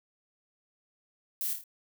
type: noise with echo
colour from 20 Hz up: violet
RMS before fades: -33 dBFS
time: 1.41-1.53 s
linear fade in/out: 0 ms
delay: 27 ms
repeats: 4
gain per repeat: -5 dB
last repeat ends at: 1.638 s
effects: none